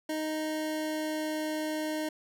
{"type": "tone with pitch glide", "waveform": "25% pulse", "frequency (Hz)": [311.1, 309.3], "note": ["D#4", "D#4"], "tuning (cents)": [0, -10], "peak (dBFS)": -27, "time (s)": [0.09, 2.09], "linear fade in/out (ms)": 5, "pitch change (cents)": -10, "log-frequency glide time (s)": [0.19, 1.44], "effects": []}